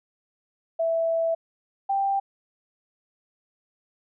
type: tone pair in turn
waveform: sine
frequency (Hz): 659.3 / 787.2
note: E5 / G5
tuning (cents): 0 / +7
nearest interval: minor third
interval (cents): 307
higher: second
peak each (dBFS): -21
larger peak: neither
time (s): 0.79-1.35 / 1.89-2.2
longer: first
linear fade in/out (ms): 10
effects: none